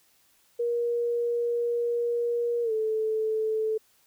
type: tone with pitch glide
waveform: sine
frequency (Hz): 474.3 to 437.5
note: A#4 to A4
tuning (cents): +30 to -10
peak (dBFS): -24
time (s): 0.59-3.78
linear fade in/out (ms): 10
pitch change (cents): -140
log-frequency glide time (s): 2.63-2.72
effects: white hiss -64 dBFS RMS until 4.06 s